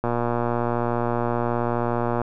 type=click train; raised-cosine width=1 ms; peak=-10 dBFS; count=260; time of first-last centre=0.04-2.216 s; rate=119 Hz; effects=none